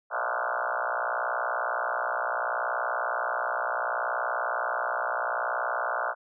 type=tone with frequency modulation; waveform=sine; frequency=1046.5 Hz; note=C6; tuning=in tune; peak=-26 dBFS; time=0.1-6.15 s; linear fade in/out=50 ms; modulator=60.7 Hz; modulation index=7.7; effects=none